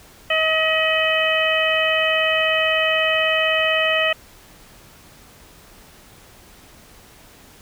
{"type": "harmonic tone with a mistuned harmonic", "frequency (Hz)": 636, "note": "D#5", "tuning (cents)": 38, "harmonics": [1, 2, 3, 4, 5], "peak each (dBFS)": [-21, -26, -22, -22, -23], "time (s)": [0.3, 4.13], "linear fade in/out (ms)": 5, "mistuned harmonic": 5, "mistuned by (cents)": -85, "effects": ["pink hiss -47 dBFS RMS until 7.61 s"]}